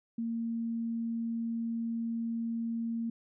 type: tone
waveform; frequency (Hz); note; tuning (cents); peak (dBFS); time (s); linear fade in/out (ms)
sine; 230; A#3; -23; -31; 0.18-3.1; 5
effects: none